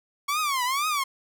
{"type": "tone with vibrato", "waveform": "sawtooth", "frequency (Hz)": 1108.7, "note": "C#6", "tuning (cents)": 0, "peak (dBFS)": -20, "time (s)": [0.28, 1.04], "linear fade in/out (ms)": 10, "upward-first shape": "triangle", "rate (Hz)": 2.1, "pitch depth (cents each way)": 240, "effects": []}